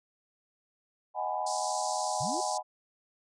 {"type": "chord", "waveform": "sine", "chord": "G# minor seventh", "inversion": "second", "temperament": "just", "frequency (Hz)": [623, 747.5, 830.6, 996.7], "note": ["D#5", "F#5", "G#5", "B5"], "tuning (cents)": [2, 17, 0, 16], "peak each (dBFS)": [-37, -34, -34, -37], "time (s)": [1.14, 2.63], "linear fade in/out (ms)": 50}
{"type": "band-pass noise", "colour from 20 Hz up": "pink", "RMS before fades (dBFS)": -39, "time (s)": [1.46, 2.58], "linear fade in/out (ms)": 10, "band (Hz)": [4500, 9000], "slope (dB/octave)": 48}
{"type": "linear sweep", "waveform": "sine", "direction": "up", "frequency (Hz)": [104.6, 392], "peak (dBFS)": -35, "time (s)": [2.2, 2.41], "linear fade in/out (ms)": 10}
{"effects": ["resampled to 24000 Hz"]}